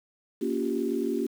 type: chord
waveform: sine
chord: G half-diminished seventh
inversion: first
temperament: just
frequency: 235.2 / 282.2 / 352.8 / 392 Hz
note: Bb3 / Db4 / F4 / G4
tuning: +16 / +31 / +18 / 0 cents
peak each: -31 dBFS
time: 0.41-1.27 s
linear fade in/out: 10 ms
effects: 8-bit